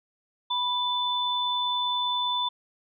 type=tone pair together; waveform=sine; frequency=985 / 3510 Hz; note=B5 / A7; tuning=-5 / -5 cents; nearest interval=octave + minor seventh; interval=2200 cents; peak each=-27 dBFS; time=0.5-2.49 s; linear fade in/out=10 ms; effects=none